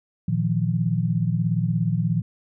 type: chord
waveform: sine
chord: Bb suspended fourth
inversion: none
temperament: equal with one note detuned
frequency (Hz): 116.54 / 157.74 / 174.61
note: Bb2 / Eb3 / F3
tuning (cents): 0 / +24 / 0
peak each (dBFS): -24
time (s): 0.28-2.22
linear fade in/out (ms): 5
effects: none